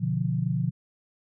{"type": "chord", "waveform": "sine", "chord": "B diminished", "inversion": "none", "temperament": "equal", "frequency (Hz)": [123.47, 146.83, 174.61], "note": ["B2", "D3", "F3"], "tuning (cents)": [0, 0, 0], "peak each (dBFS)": -28, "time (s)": [0, 0.71], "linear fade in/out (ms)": 20, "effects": []}